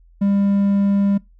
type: tone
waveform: triangle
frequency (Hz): 199.6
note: G3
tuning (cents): +32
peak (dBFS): -12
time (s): 0.21-1.18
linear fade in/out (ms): 10
effects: noise-tail reverb RT60 0.2 s tail -22 dB re dry + added 42 Hz sine -47 dBFS peak until 1.39 s